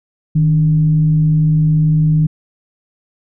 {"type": "tone with frequency modulation", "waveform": "sine", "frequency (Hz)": 155.56, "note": "D#3", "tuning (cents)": 0, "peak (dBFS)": -9, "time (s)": [0.35, 2.27], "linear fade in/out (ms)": 10, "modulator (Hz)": 130, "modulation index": 0.24, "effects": []}